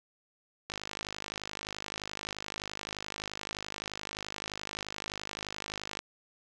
click train, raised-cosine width 0.2 ms, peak -19 dBFS, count 274, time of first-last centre 0.7-5.991 s, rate 51.6 Hz, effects none

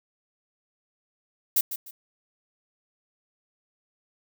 violet noise with echo, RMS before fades -21 dBFS, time 1.56-1.61 s, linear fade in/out 5 ms, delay 150 ms, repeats 2, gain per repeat -11 dB, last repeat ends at 1.91 s, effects none

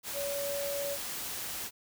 sine tone in noise, 566 Hz, C#5, 36 cents sharp, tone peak -33 dBFS, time 0.13-0.98 s, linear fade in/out 50 ms, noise white, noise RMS -38 dBFS, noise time 0.03-1.71 s, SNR +2 dB, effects none

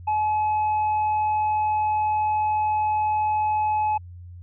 triangle tone, 853 Hz, G#5, 46 cents sharp, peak -18 dBFS, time 0.07-3.98 s, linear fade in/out 10 ms, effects added 88 Hz sine -38 dBFS peak until 4.42 s + resampled to 8000 Hz

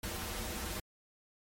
pink noise with comb filter, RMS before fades -39 dBFS, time 0.03-0.8 s, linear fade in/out 5 ms, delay 7.2 ms, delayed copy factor -0.9, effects MP3 64 kbps

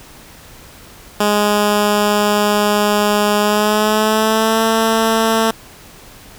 10% pulse tone with pitch glide, 207.7 to 223.9 Hz, G#3 to A3, 0 to +30 cents, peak -4 dBFS, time 1.2-5.51 s, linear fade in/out 5 ms, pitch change +130 cents, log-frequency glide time 3.4-4.62 s, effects pink hiss -40 dBFS RMS until 6.38 s

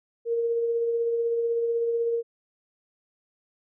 sine tone with tremolo, 465.5 Hz, A#4, 2 cents flat, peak -21 dBFS, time 0.25-2.23 s, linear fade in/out 50 ms, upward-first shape triangle, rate 16 Hz, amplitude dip 35%, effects none

